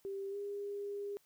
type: tone with pitch glide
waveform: sine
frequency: 392.9 to 405.1 Hz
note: G4 to G#4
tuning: +4 to -43 cents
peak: -38 dBFS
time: 0.05-1.17 s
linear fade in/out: 0 ms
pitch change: +53 cents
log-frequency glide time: 0.3-0.36 s
effects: white hiss -71 dBFS RMS until 1.25 s